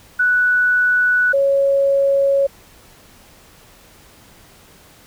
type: tone pair in turn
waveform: sine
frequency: 1480 / 553 Hz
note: F#6 / C#5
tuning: 0 / -4 cents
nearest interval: octave + perfect fourth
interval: 1704 cents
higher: first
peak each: -12 dBFS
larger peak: neither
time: 0.19-1.33 / 1.33-2.47 s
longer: neither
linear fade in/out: 10 ms
effects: pink hiss -47 dBFS RMS until 5.06 s